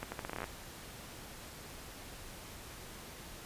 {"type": "accelerating click train", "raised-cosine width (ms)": 0.5, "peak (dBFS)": -23, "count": 12, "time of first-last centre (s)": [0.03, 0.441], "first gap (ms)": 90, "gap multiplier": 0.8, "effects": ["pink hiss -49 dBFS RMS until 3.45 s", "resampled to 32000 Hz"]}